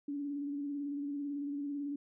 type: tone with vibrato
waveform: sine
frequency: 285.6 Hz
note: D4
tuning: 48 cents flat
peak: -35 dBFS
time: 0.08-1.96 s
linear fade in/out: 5 ms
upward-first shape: square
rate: 18 Hz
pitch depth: 27 cents each way
effects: none